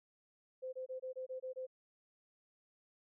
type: tone bursts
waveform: sine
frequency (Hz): 516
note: C5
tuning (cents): -24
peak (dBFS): -40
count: 8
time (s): 0.62-1.668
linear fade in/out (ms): 20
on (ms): 110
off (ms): 24
effects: none